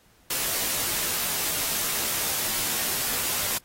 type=noise with comb filter; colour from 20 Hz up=white; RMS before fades=-27 dBFS; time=0.3-3.58 s; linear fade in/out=5 ms; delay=16 ms; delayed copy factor=-0.7; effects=pink hiss -60 dBFS RMS until 3.64 s + AAC 48 kbps